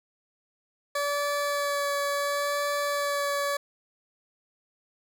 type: tone with vibrato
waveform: 20% pulse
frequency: 573 Hz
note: D5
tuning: 43 cents flat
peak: -21 dBFS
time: 0.95-3.57 s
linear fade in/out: 5 ms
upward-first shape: sine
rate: 0.71 Hz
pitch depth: 13 cents each way
effects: none